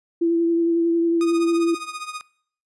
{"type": "tone with vibrato", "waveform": "sine", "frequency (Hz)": 335.9, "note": "E4", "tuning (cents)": 33, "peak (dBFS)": -16, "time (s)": [0.21, 1.75], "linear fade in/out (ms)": 10, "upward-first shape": "triangle", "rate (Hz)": 11, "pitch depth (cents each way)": 21}
{"type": "tone with tremolo", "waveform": "sawtooth", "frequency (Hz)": 1238, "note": "D#6", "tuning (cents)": -9, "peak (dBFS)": -23, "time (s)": [1.21, 2.21], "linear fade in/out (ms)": 0, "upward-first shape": "triangle", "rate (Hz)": 15, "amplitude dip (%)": 85}
{"effects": ["noise-tail reverb RT60 0.6 s tail -22 dB re dry", "resampled to 24000 Hz"]}